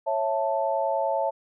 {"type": "chord", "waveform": "sine", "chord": "A major", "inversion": "first", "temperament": "just", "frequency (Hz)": [550, 660, 880], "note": ["C#5", "E5", "A5"], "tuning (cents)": [-14, 2, 0], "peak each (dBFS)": [-27, -27, -27], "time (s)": [0.06, 1.31], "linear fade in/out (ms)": 20, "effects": []}